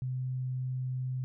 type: tone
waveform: sine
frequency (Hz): 128.4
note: C3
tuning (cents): -32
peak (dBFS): -31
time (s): 0.02-1.24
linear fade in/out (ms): 0
effects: none